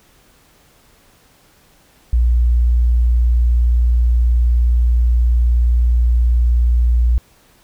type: tone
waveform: sine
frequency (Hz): 59.5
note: A#1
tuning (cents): +36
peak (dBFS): -10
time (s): 2.13-7.18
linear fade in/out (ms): 0
effects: pink hiss -52 dBFS RMS until 7.63 s